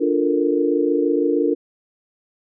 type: chord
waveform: sine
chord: Bb major seventh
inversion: first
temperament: equal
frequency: 293.7 / 349.2 / 440 / 466.2 Hz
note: D4 / F4 / A4 / Bb4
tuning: 0 / 0 / 0 / 0 cents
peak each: -20 / -21 / -24 / -21 dBFS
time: 0-1.55 s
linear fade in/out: 20 ms
effects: none